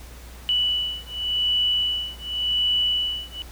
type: beating tone pair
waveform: sine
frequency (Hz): 2960 / 2960.89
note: F#7 / F#7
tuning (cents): 0 / +1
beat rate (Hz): 0.89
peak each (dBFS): -24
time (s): 0.49-3.42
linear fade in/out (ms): 0
effects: added 60 Hz sine -40 dBFS peak until 3.51 s + pink hiss -46 dBFS RMS until 3.51 s